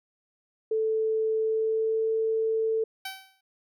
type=tone with pitch glide; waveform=sine; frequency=440 to 444.3 Hz; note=A4 to A4; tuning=0 to +17 cents; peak=-23 dBFS; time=0.71-2.84 s; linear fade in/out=5 ms; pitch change=+17 cents; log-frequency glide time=1.39-2.09 s
type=tone with exponential decay; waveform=10% pulse; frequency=768 Hz; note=G5; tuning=36 cents flat; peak=-23 dBFS; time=3.05-3.41 s; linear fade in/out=5 ms; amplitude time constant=78 ms
effects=none